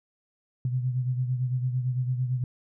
sine beating tone pair, 125.5 / 134.4 Hz, B2 / C3, +28 / +47 cents, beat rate 8.9 Hz, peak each -25 / -33 dBFS, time 0.65-2.44 s, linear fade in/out 2 ms, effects none

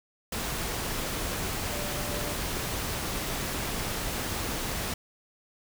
sine tone in noise, 587.3 Hz, D5, in tune, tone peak -40 dBFS, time 1.71-2.33 s, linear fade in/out 5 ms, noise pink, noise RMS -32 dBFS, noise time 0.32-4.94 s, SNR -11 dB, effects none

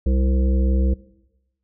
harmonic tone with a mistuned harmonic, 65.41 Hz, C2, in tune, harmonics 1 / 3 / 5 / 7 / 8, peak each -16 / -26 / -30 / -33 / -34 dBFS, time 0.06-0.94 s, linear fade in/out 5 ms, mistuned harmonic 1, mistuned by -34 cents, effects noise-tail reverb RT60 1.0 s tail -20 dB re dry

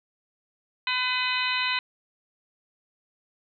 harmonic tone with a mistuned harmonic, 504 Hz, B4, 35 cents sharp, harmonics 2 / 3 / 4 / 5 / 6 / 7 / 8, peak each -31 / -33 / -31 / -29 / -32 / -36 / -32 dBFS, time 0.87-1.79 s, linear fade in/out 2 ms, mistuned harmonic 7, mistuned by +70 cents, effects none

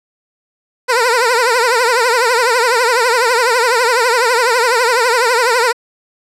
15% pulse tone with vibrato, 480.8 Hz, B4, 46 cents flat, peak -4 dBFS, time 0.88-5.73 s, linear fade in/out 20 ms, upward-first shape triangle, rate 12 Hz, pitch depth 150 cents each way, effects low-pass 10000 Hz 12 dB/octave

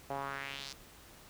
sawtooth tone with band-pass filter sweep, 138.2 Hz, C#3, 5 cents flat, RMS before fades -41 dBFS, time 0.1-0.73 s, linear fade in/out 5 ms, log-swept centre 690 to 5400 Hz, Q 2.4, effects pink hiss -56 dBFS RMS until 1.29 s

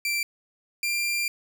sawtooth tone pair in turn, 2349 / 2380 Hz, D7 / D7, 0 / +22 cents, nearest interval unison, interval 22 cents, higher second, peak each -21 dBFS, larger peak neither, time 0.05-0.23 / 0.83-1.28 s, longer second, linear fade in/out 2 ms, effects none

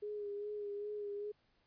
sine tone with vibrato, 412.8 Hz, G#4, 10 cents flat, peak -39 dBFS, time 0.02-1.32 s, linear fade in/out 10 ms, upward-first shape sine, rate 2.5 Hz, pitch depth 30 cents each way, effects pink hiss -75 dBFS RMS until 1.66 s + resampled to 11025 Hz

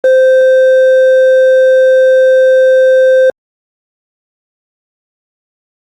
sine tone with hard clipping, 520 Hz, C5, 11 cents flat, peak -5 dBFS, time 0.04-3.3 s, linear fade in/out 2 ms, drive 4 dB, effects Opus 24 kbps

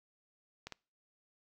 clicks, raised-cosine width 0.2 ms, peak -26 dBFS, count 2, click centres 0.67 / 0.723 s, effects noise-tail reverb RT60 0.4 s tail -26 dB re dry

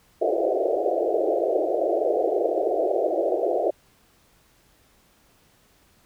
white band-pass noise, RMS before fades -23 dBFS, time 0.21-3.71 s, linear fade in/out 10 ms, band 330 to 710 Hz, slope 96 dB/octave, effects pink hiss -60 dBFS RMS until 6.05 s

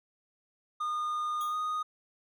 triangle tone with pitch glide, 1221 to 1239.5 Hz, D#6 to D#6, -33 to -7 cents, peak -28 dBFS, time 0.8-1.83 s, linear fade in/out 10 ms, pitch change +26 cents, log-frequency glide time 1.49-1.55 s
10% pulse tone with exponential decay, 3322 Hz, G#7, in tune, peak -33 dBFS, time 1.41-1.67 s, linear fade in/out 0 ms, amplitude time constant 55 ms
effects none

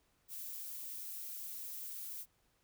violet noise, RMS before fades -45 dBFS, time 0.28-2.26 s, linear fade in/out 50 ms, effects pink hiss -75 dBFS RMS until 2.63 s

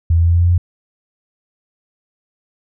sine tone with pitch steps, 83 / 83.72 / 84.45 / 85.19 / 85.93 / 86.67 / 87.43 / 88.19 Hz, E2 / E2 / E2 / F2 / F2 / F2 / F2 / F2, +12 / +27 / +42 / -42 / -28 / -13 / +2 / +17 cents, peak -9 dBFS, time 0.1-0.58 s, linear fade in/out 5 ms, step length 60 ms, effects none

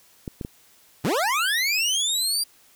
clicks, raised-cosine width 3 ms, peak -18 dBFS, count 3, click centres 0.278 / 0.412 / 0.449 s
25% pulse linear sweep, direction up, 103.83 to 4796 Hz, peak -17 dBFS, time 1.04-2.44 s, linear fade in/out 10 ms
effects white hiss -56 dBFS RMS until 2.75 s

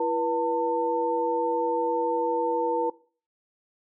sine tone cluster, 334.8 / 484.5 / 897 Hz, E4 / B4 / A5, +27 / -33 / +33 cents, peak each -30 / -26 / -26 dBFS, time 0-2.9 s, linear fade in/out 5 ms, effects noise-tail reverb RT60 0.4 s tail -20 dB re dry

